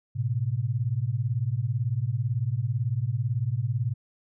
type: beating tone pair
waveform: sine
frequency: 109.9 / 127.9 Hz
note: A2 / C3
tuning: -2 / -39 cents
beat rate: 18 Hz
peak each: -27 dBFS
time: 0.15-3.94 s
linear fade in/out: 20 ms
effects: none